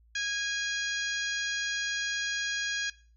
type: harmonic tone with a mistuned harmonic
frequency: 823 Hz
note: G#5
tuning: 16 cents flat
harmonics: 2 / 3 / 4 / 5 / 6 / 7 / 8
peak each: -32 / -38 / -37 / -42 / -42 / -43 / -40 dBFS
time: 0.15-2.9 s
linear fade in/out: 5 ms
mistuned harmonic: 6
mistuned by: -15 cents
effects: noise-tail reverb RT60 0.4 s tail -19 dB re dry + added 57 Hz sine -58 dBFS peak until 3.16 s